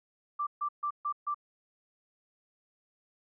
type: tone bursts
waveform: sine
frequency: 1174.7 Hz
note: D6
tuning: in tune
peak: -29 dBFS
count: 5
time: 0.39-1.345 s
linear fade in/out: 10 ms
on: 79 ms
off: 140 ms
effects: none